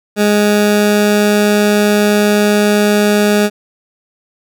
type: tone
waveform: 20% pulse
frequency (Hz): 207.7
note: G#3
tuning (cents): 0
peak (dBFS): -4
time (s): 0.16-3.5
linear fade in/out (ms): 50
effects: none